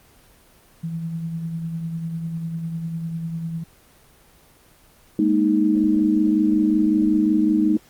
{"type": "tone with tremolo", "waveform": "sine", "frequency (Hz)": 164.81, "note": "E3", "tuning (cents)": 0, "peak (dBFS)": -23, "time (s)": [0.83, 3.64], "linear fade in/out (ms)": 10, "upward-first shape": "triangle", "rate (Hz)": 10, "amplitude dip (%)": 45}
{"type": "chord", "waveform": "sine", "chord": "Ab suspended second", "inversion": "none", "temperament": "equal", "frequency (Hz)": [207.7, 233.1, 311.1], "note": ["Ab3", "Bb3", "Eb4"], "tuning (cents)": [0, 0, 0], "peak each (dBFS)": [-21, -23, -17], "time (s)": [5.19, 7.77], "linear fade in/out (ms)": 2}
{"effects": ["pink hiss -53 dBFS RMS until 7.89 s", "Opus 24 kbps"]}